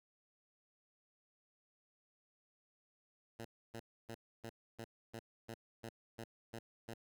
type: tone bursts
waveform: 10% pulse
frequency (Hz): 114.8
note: A#2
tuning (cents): -26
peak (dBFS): -37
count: 11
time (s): 3.39-6.939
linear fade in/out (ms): 5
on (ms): 59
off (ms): 290
effects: none